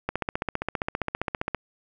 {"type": "click train", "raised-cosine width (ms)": 0.5, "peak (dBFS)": -11, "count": 23, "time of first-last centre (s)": [0.09, 1.547], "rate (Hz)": 15.1, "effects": []}